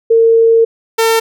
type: tone pair in turn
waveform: sine / sawtooth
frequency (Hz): 455.6 / 451.9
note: A#4 / A4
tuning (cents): -40 / +46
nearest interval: unison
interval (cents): 14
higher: first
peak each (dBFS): -5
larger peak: neither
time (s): 0.1-0.65 / 0.98-1.2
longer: first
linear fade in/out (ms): 10
effects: none